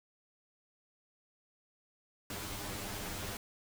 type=noise with comb filter; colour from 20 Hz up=pink; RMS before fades=-41 dBFS; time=2.3-3.37 s; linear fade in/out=2 ms; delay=10 ms; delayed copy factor=+0.9; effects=none